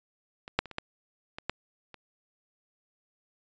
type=clicks; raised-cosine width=0.3 ms; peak=-26 / -7 / -27 / -27 / -15 / -22 / -13 / -29 dBFS; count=8; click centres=0.479 / 0.59 / 0.657 / 0.713 / 0.784 / 1.385 / 1.496 / 1.943 s; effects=resampled to 16000 Hz